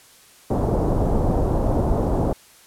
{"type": "low-pass noise", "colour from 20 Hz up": "pink", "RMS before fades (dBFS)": -20, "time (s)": [0.5, 2.33], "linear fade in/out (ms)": 5, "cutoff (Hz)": 810, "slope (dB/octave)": 24, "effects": ["white hiss -50 dBFS RMS until 2.66 s", "low-pass 12000 Hz 12 dB/octave"]}